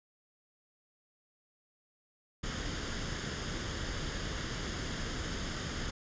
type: noise with comb filter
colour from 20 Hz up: pink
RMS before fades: -37 dBFS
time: 2.43-5.91 s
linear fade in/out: 10 ms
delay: 0.6 ms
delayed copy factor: +0.5
effects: resampled to 16000 Hz